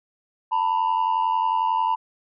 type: tone pair together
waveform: sine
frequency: 896.7 / 987.8 Hz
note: A5 / B5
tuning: +33 / 0 cents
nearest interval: major second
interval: 167 cents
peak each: -20 dBFS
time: 0.51-1.96 s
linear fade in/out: 20 ms
effects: tanh soft clip ceiling -16 dBFS